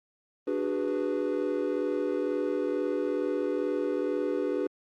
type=chord; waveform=triangle; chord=G# half-diminished seventh; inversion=second; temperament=equal with one note detuned; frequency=293.7 / 370 / 412.2 / 493.9 Hz; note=D4 / F#4 / G#4 / B4; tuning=0 / 0 / -13 / 0 cents; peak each=-30 dBFS; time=0.47-4.67 s; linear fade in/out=5 ms; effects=tanh soft clip ceiling -15 dBFS + Opus 32 kbps